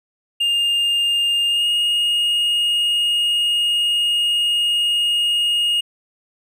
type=tone with pitch glide; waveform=triangle; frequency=2813 to 2859 Hz; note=F7 to F7; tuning=+12 to +40 cents; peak=-14 dBFS; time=0.4-5.81 s; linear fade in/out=10 ms; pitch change=+28 cents; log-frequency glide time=1.47-1.67 s; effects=none